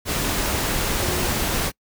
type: tone in noise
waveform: sine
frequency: 360 Hz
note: F#4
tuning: 47 cents flat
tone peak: -28 dBFS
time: 0.99-1.3 s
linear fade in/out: 50 ms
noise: pink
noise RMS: -23 dBFS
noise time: 0.05-1.72 s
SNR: -8 dB
effects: noise-tail reverb RT60 0.1 s tail -26 dB re dry